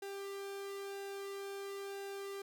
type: tone with flanger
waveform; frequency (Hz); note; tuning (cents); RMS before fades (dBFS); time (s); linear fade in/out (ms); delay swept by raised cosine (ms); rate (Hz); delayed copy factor
sawtooth; 395.9; G4; +17; -44; 0.02-2.42; 5; 0.91 to 1.51; 1; -0.65
effects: 13-bit